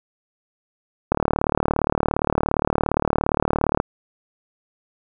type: click train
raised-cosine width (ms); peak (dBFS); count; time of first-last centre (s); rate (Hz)
1; -4; 101; 1.12-3.801; 37.3
effects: none